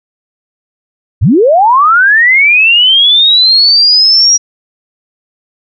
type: linear sweep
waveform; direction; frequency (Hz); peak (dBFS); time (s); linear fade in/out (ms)
sine; up; 66.1 to 5740; -3; 1.21-4.38; 20
effects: none